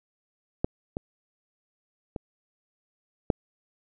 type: clicks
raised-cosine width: 2 ms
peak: -10 / -17 / -19 / -7 dBFS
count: 4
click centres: 0.645 / 0.969 / 2.162 / 3.302 s
effects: none